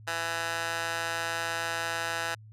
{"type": "tone with high-pass filter", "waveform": "15% pulse", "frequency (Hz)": 166.5, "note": "E3", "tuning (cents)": 18, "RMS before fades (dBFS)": -32, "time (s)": [0.07, 2.35], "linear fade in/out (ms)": 10, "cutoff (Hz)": 1100, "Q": 1.9, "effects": ["added 108 Hz sine -47 dBFS peak until 2.52 s", "low-pass 11000 Hz 12 dB/octave"]}